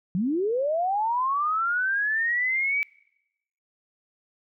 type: linear sweep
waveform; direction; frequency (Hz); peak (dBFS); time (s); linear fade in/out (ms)
sine; up; 167.5 to 2310; -22; 0.15-2.83; 0
effects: noise-tail reverb RT60 0.9 s tail -25 dB re dry